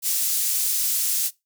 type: high-pass noise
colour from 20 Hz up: pink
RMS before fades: -23 dBFS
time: 0.02-1.31 s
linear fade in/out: 50 ms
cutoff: 7400 Hz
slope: 12 dB/octave
effects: noise-tail reverb RT60 0.2 s tail -21 dB re dry